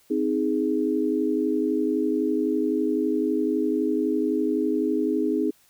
sine chord, Ab major, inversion first, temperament just, 259.6 / 311.5 / 415.3 Hz, C4 / Eb4 / Ab4, -13 / +2 / 0 cents, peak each -26 / -24 / -26 dBFS, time 0.1-5.51 s, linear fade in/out 10 ms, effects white hiss -60 dBFS RMS until 5.69 s

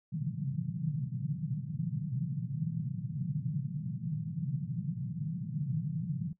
pink band-pass noise, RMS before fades -35 dBFS, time 0.12-6.33 s, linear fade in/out 5 ms, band 130 to 170 Hz, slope 48 dB/octave, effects noise-tail reverb RT60 0.1 s tail -19 dB re dry

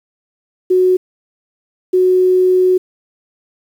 sine tone bursts at uneven times, 368.3 Hz, F#4, 8 cents flat, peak -8 dBFS, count 2, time 0.7-0.97 / 1.93-2.78 s, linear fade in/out 10 ms, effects 7-bit

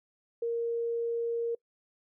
sine tone, 466.2 Hz, A#4, in tune, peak -28 dBFS, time 0.42-1.55 s, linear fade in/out 5 ms, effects noise-tail reverb RT60 0.1 s tail -25 dB re dry

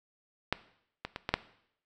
clicks, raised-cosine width 0.3 ms, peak -10 / -19 / -20 / -15 / -8 dBFS, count 5, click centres 0.526 / 1.05 / 1.161 / 1.291 / 1.34 s, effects noise-tail reverb RT60 0.7 s tail -17 dB re dry

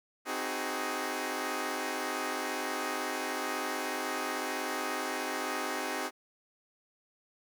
10% pulse chord, Ab dominant seventh, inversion first, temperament equal with one note detuned, 261.6 / 311.1 / 374.3 / 415.3 Hz, C4 / Eb4 / Gb4 / Ab4, 0 / 0 / +20 / 0 cents, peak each -30 dBFS, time 0.25-6.11 s, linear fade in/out 50 ms, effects none

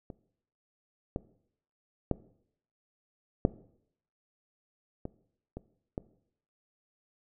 clicks, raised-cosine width 2 ms, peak -28 / -18 / -13 / -8 / -23 / -25 / -20 dBFS, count 7, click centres 0.102 / 1.161 / 2.113 / 3.451 / 5.054 / 5.57 / 5.979 s, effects noise-tail reverb RT60 0.7 s tail -19 dB re dry

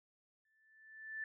sine tone with exponential growth, 1760 Hz, A6, in tune, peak -38 dBFS, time 0.45-1.24 s, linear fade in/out 2 ms, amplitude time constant 170 ms, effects none

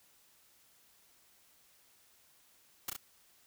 white noise with echo, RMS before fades -36 dBFS, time 2.88-2.9 s, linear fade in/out 5 ms, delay 33 ms, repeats 2, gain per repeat -3 dB, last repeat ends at 2.966 s, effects white hiss -66 dBFS RMS until 3.46 s

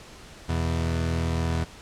30% pulse tone pair together, 82.3 / 123.31 Hz, E2 / B2, -2 / -2 cents, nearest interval perfect fifth, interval 700 cents, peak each -22 / -29 dBFS, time 0.48-1.65 s, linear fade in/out 20 ms, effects pink hiss -46 dBFS RMS until 1.81 s + low-pass 8000 Hz 12 dB/octave

